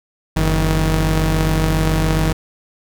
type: tone pair together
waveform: sawtooth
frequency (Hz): 47.21 / 158.8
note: F#1 / D#3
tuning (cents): +36 / +36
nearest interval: octave + major sixth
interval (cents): 2100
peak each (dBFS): -13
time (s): 0.36-2.33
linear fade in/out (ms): 10
effects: none